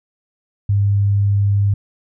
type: tone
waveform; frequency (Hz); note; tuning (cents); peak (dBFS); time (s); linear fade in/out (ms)
sine; 100.7; G2; +47; -12; 0.69-1.74; 5
effects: none